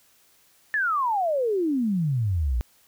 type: exponential sweep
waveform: sine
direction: down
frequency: 1793 to 55 Hz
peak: -21 dBFS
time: 0.74-2.61 s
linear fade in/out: 0 ms
effects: white hiss -60 dBFS RMS until 2.87 s